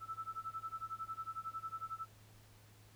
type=tone with tremolo; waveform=sine; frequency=1318.5 Hz; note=E6; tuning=in tune; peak=-38 dBFS; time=0-2.07 s; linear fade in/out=50 ms; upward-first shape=sine; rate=11 Hz; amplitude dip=95%; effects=added 106 Hz sine -61 dBFS peak until 2.95 s + pink hiss -65 dBFS RMS until 2.95 s